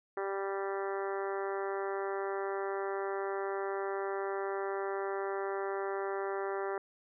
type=harmonic tone; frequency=196 Hz; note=G3; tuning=in tune; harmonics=2 / 3 / 4 / 5 / 6 / 7 / 8 / 9 / 10; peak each=-35 / -42 / -41 / -45 / -45 / -45 / -50 / -48 / -52 dBFS; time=0.17-6.78 s; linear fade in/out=2 ms; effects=none